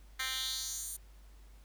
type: tone with high-pass filter sweep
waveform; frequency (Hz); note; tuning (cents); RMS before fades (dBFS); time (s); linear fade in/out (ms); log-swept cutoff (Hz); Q
10% pulse; 261.6; C4; 0; -38; 0.19-0.97; 10; 2100 to 9900; 2.3
effects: added 50 Hz sine -53 dBFS peak until 1.64 s + pink hiss -66 dBFS RMS until 1.64 s